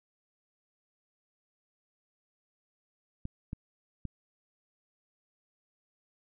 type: clicks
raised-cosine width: 5 ms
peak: -24 dBFS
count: 3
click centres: 3.254 / 3.531 / 4.053 s
effects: none